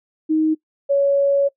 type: tone pair in turn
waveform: sine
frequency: 313.5 / 559.6 Hz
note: D#4 / C#5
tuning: +13 / +16 cents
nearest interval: minor seventh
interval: 1003 cents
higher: second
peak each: -14 / -13 dBFS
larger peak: second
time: 0.29-0.55 / 0.89-1.49 s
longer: second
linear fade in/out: 20 ms
effects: noise-tail reverb RT60 0.1 s tail -21 dB re dry